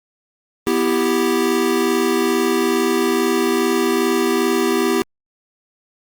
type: chord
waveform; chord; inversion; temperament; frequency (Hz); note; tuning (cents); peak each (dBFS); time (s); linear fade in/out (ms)
square; E minor; second; equal; 246.9 / 329.6 / 392; B3 / E4 / G4; 0 / 0 / 0; -22 / -21 / -19; 0.67-5.02; 0
effects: Opus 32 kbps